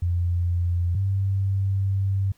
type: tone pair in turn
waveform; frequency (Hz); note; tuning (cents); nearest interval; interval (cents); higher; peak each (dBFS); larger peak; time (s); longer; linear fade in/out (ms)
sine; 87.31 / 97.38; F2 / G2; 0 / -11; major second; 189; second; -20; neither; 0.02-0.95 / 0.95-2.32; second; 5
effects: pink hiss -62 dBFS RMS until 2.37 s